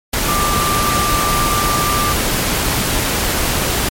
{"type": "tone in noise", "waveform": "sine", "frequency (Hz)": 1183, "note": "D6", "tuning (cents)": 12, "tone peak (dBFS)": -17, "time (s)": [0.28, 2.13], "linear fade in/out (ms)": 5, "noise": "pink", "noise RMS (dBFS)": -17, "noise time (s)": [0.13, 3.89], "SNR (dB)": -3, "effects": ["MP3 64 kbps"]}